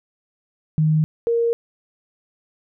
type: tone pair in turn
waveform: sine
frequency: 155.56 / 466.2 Hz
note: D#3 / A#4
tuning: 0 / 0 cents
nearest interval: octave + perfect fifth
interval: 1900 cents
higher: second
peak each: -14 / -16 dBFS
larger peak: first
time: 0.78-1.04 / 1.27-1.53 s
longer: neither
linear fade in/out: 0 ms
effects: none